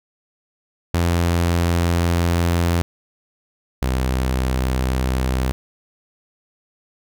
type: tone pair in turn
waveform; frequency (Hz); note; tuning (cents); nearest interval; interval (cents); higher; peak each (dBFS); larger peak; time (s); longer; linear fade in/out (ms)
sawtooth; 85.7 / 64.2; F2 / C2; -32 / -32; perfect fourth; 500; first; -12 / -14; first; 0.94-2.82 / 3.82-5.52; first; 0
effects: none